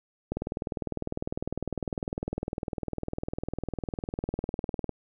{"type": "click train", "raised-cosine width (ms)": 2, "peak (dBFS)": -17, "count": 92, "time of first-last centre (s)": [0.32, 4.893], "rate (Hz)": 19.9, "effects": []}